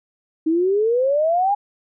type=exponential sweep; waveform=sine; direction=up; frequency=311.1 to 830.6 Hz; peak=-15 dBFS; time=0.46-1.55 s; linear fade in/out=10 ms; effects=none